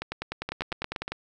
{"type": "two click trains", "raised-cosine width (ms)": 0.3, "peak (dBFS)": [-15, -15], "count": [6, 12], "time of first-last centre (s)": [[0.49, 1.08], [0.02, 1.12]], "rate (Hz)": [8.48, 10], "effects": []}